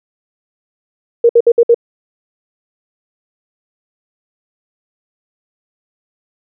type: tone bursts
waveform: sine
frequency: 469.6 Hz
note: A#4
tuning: 13 cents sharp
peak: -4 dBFS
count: 5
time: 1.24-1.745 s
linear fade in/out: 5 ms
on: 53 ms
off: 60 ms
effects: none